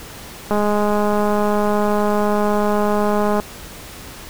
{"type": "click train", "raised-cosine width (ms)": 1, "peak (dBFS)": -6, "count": 602, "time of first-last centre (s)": [0.51, 3.399], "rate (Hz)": 208, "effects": ["pink hiss -36 dBFS RMS until 4.29 s"]}